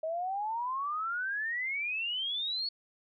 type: exponential sweep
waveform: sine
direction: up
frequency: 624 to 4442 Hz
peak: -31 dBFS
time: 0.03-2.69 s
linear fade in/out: 5 ms
effects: none